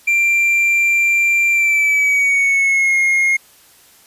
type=tone with pitch glide; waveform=triangle; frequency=2366 to 2145 Hz; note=D7 to C7; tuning=+12 to +42 cents; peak=-10 dBFS; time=0.07-3.37 s; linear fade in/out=10 ms; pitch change=-170 cents; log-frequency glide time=1.5-2.98 s; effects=white hiss -48 dBFS RMS until 4.06 s + resampled to 32000 Hz